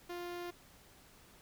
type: tone with notch filter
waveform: sawtooth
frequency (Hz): 350.6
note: F4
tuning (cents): +7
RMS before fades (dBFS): -43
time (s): 0.09-0.51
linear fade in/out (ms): 10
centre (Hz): 8100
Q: 1.1
effects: pink hiss -61 dBFS RMS until 1.41 s